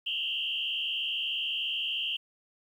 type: tone with frequency modulation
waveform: sine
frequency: 2974 Hz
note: F#7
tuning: 8 cents sharp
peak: -29 dBFS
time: 0.06-2.17 s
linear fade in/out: 10 ms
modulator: 73.8 Hz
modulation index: 3.3
effects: 10-bit